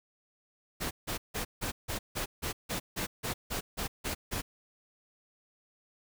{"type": "noise bursts", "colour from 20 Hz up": "pink", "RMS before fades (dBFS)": -34, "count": 14, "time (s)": [0.8, 4.42], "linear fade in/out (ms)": 20, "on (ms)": 110, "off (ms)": 160, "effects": []}